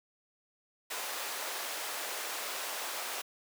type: high-pass noise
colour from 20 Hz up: pink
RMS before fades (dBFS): -38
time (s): 0.9-3.22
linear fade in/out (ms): 10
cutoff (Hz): 600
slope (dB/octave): 12
effects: high-pass 300 Hz 12 dB/octave